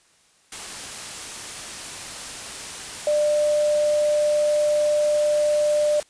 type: tone in noise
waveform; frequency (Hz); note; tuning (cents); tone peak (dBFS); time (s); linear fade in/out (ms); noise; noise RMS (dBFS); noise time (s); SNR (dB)
sine; 597; D5; +28; -17; 3.07-6; 2; white; -34; 0.52-6.03; +14
effects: white hiss -59 dBFS RMS until 6.09 s + resampled to 22050 Hz